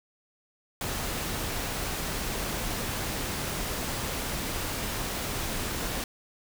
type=noise; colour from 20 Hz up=pink; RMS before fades=-32 dBFS; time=0.81-6.04 s; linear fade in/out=2 ms; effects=none